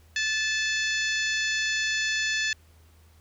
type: harmonic tone with a mistuned harmonic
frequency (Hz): 872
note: A5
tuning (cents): -16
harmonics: 2 / 3 / 4 / 5 / 6 / 7 / 8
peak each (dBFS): -27 / -31 / -33 / -35 / -37 / -38 / -39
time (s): 0.16-2.53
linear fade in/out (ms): 2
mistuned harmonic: 6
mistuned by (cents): -22
effects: added 80 Hz sine -54 dBFS peak until 3.2 s + pink hiss -62 dBFS RMS until 3.2 s